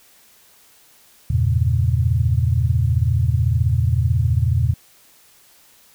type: chord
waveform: sine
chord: E diminished seventh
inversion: none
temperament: equal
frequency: 82.41 / 98 / 116.54 / 138.59 Hz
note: E2 / G2 / Bb2 / Db3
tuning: 0 / 0 / 0 / 0 cents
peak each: -19 / -23 / -18 / -24 dBFS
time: 1.3-4.74 s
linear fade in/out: 5 ms
effects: white hiss -52 dBFS RMS until 5.94 s